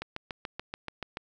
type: click train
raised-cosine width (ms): 0.3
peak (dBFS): -19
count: 9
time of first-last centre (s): 0.02-1.171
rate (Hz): 6.95
effects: none